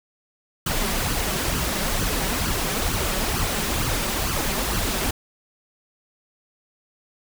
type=noise with flanger; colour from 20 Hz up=pink; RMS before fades=-24 dBFS; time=0.66-5.11 s; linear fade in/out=5 ms; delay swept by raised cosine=0.65 to 5.35 ms; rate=2.2 Hz; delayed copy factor=+0.6; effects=none